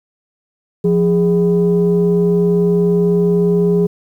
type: tone pair together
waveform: sine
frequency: 174.61 / 412.2 Hz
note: F3 / G#4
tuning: 0 / -13 cents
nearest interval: octave + minor third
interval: 1487 cents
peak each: -12 dBFS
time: 0.84-3.87 s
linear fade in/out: 10 ms
effects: tanh soft clip ceiling -5 dBFS + 8-bit